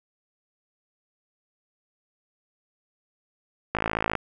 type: click train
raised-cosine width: 0.5 ms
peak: -9 dBFS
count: 23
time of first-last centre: 3.75-4.153 s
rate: 54.6 Hz
effects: none